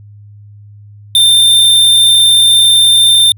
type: tone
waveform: square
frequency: 3591 Hz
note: A7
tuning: 35 cents sharp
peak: -5 dBFS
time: 1.15-3.32 s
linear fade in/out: 2 ms
effects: added 103 Hz sine -33 dBFS peak until 3.37 s